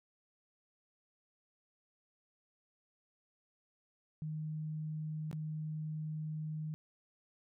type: tone with dropouts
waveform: sine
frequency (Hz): 154.9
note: D#3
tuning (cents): -7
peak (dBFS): -37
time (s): 4.22-6.74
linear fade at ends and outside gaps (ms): 0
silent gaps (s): 5.313-5.329
effects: none